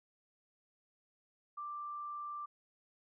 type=tone; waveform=sine; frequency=1179 Hz; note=D6; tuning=6 cents sharp; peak=-40 dBFS; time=1.57-2.46 s; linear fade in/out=10 ms; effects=none